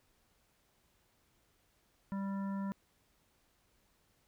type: harmonic tone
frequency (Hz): 196.3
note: G3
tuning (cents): +3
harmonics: 1 / 3 / 5 / 7 / 9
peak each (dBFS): -35 / -51 / -47 / -55 / -58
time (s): 2.12-2.72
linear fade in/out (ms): 0
effects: pink hiss -73 dBFS RMS until 4.27 s